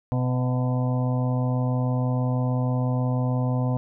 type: harmonic tone with a mistuned harmonic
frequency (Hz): 126.2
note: B2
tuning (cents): +38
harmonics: 1 / 2 / 4 / 5 / 6 / 7 / 8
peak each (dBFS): -22 / -28 / -34 / -36 / -38 / -39 / -40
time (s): 0.12-3.77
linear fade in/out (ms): 0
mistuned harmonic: 6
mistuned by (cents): -37
effects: none